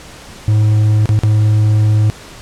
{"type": "tone with dropouts", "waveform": "triangle", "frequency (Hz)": 106.9, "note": "A2", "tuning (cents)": -49, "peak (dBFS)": -6, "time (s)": [0.48, 2.1], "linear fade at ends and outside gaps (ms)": 0, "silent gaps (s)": [[1.057, 1.091], [1.19, 1.235]], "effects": ["pink hiss -35 dBFS RMS until 2.41 s", "low-pass 9000 Hz 12 dB/octave"]}